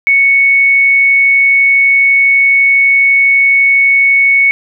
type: tone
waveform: sine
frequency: 2217 Hz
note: C#7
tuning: in tune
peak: -5 dBFS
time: 0.07-4.51 s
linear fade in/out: 0 ms
effects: none